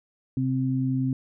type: tone pair together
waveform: sine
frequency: 130.81 / 261.6 Hz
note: C3 / C4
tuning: 0 / 0 cents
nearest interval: octave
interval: 1200 cents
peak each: -25 dBFS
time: 0.37-1.13 s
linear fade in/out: 2 ms
effects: none